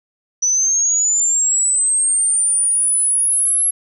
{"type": "linear sweep", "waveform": "sine", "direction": "up", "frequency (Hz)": [5920, 11175], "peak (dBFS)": -13, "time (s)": [0.42, 3.71], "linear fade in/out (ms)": 10, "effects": []}